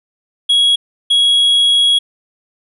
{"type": "tone bursts at uneven times", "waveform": "triangle", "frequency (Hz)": 3322, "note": "G#7", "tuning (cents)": 0, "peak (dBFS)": -7, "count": 2, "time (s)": [[0.49, 0.76], [1.1, 1.99]], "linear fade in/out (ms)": 10, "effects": ["resampled to 32000 Hz"]}